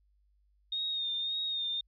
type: tone with vibrato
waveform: sine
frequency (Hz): 3689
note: A#7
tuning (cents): -19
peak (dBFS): -31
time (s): 0.72-1.81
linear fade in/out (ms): 5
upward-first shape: sine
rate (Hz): 1.8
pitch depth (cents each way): 38
effects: added 50 Hz sine -66 dBFS peak until 1.87 s